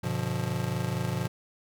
square chord, G dominant seventh, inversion none, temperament just, 98 / 122.5 / 147 / 176.4 Hz, G2 / B2 / D3 / F3, 0 / -14 / +2 / +18 cents, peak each -37 / -32 / -37 / -34 dBFS, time 0.03-1.28 s, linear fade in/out 10 ms, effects none

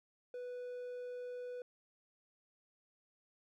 triangle tone, 493.9 Hz, B4, in tune, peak -40 dBFS, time 0.34-1.62 s, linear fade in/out 2 ms, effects none

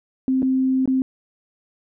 sine tone with dropouts, 261.6 Hz, C4, in tune, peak -16 dBFS, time 0.28-1.02 s, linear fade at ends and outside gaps 1 ms, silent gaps 0.421-0.428 / 0.857-0.876 s, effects none

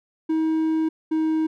triangle tone pair in turn, 318.2 / 316.2 Hz, D#4 / D#4, +39 / +28 cents, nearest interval unison, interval 11 cents, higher first, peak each -17 dBFS, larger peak neither, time 0.29-0.89 / 1.11-1.47 s, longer first, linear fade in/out 10 ms, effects none

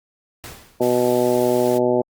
pink noise with exponential decay, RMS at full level -33 dBFS, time 0.44-1 s, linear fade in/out 0 ms, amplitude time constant 120 ms
harmonic tone, 123.47 Hz, B2, in tune, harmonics 1 / 2 / 3 / 4 / 5 / 6 / 7, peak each -31 / -23 / -19 / -22 / -21 / -31 / -28 dBFS, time 0.8-2.02 s, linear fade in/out 10 ms
white noise, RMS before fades -35 dBFS, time 0.81-1.79 s, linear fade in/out 20 ms
effects Opus 48 kbps

